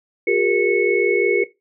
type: tone cluster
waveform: sine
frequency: 361.3 / 406.4 / 470.7 / 2201 Hz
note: F#4 / G#4 / A#4 / C#7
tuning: -41 / -38 / +17 / -13 cents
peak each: -20 dBFS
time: 0.27-1.44 s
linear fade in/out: 5 ms
effects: noise-tail reverb RT60 0.2 s tail -17 dB re dry